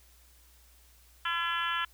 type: harmonic tone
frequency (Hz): 338.8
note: E4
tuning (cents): +48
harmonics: 3 / 4 / 5 / 6 / 7 / 8 / 9 / 10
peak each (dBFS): -36 / -33 / -34 / -44 / -43 / -41 / -37 / -43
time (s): 1.25-1.85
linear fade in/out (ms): 5
effects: added 60 Hz sine -59 dBFS peak until 1.93 s + white hiss -62 dBFS RMS until 1.93 s